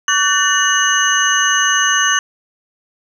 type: tone cluster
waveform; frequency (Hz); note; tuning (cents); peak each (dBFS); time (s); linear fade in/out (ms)
sine; 1139 / 1506 / 1792 / 2918 / 6250; C#6 / F#6 / A6 / F#7 / G8; +47 / +30 / +31 / -25 / -6; -18; 0.08-2.19; 2
effects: 7-bit